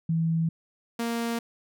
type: tone pair in turn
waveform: sine / sawtooth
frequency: 163.6 / 232.8 Hz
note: E3 / A#3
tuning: -13 / -2 cents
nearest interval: tritone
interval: 611 cents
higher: second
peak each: -22 / -23 dBFS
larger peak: first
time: 0.09-0.49 / 0.99-1.39 s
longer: neither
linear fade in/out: 5 ms
effects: none